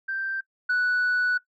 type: tone pair in turn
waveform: sine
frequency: 1568 / 1480 Hz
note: G6 / F#6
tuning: 0 / 0 cents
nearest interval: minor second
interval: 100 cents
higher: first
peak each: -26 / -18 dBFS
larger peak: second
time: 0.08-0.41 / 0.69-1.38 s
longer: second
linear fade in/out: 10 ms
effects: noise-tail reverb RT60 0.1 s tail -18 dB re dry + tanh soft clip ceiling -19 dBFS